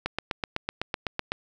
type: click train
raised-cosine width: 0.3 ms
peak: -11 dBFS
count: 11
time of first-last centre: 0.06-1.319 s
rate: 7.94 Hz
effects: none